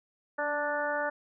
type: harmonic tone with a mistuned harmonic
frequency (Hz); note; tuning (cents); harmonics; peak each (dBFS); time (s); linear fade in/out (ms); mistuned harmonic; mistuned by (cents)
293.7; D4; 0; 1 / 2 / 3 / 4 / 5 / 6; -43 / -32 / -35 / -39 / -34 / -37; 0.38-1.1; 10; 1; -25
effects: none